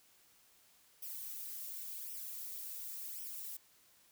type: noise with flanger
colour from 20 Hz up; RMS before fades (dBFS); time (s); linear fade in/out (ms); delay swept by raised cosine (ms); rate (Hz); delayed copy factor
violet; -45; 1.02-3.57; 5; 0.35 to 3.85; 0.91; +1
effects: white hiss -67 dBFS RMS until 4.11 s